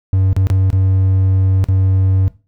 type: tone with dropouts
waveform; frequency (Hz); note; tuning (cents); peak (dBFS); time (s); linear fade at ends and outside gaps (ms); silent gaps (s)
triangle; 95.1; F#2; +48; -8; 0.13-2.28; 0; 0.33-0.365 / 0.47-0.501 / 0.702-0.729 / 1.641-1.686
effects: noise-tail reverb RT60 0.3 s tail -17 dB re dry